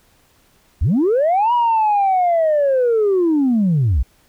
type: linear two-way sweep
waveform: sine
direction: up then down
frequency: 51.91 to 976 to 51.91 Hz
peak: -11 dBFS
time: 0.81-4.03 s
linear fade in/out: 10 ms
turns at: 1.53 s
effects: tanh soft clip ceiling -10 dBFS + pink hiss -56 dBFS RMS until 4.28 s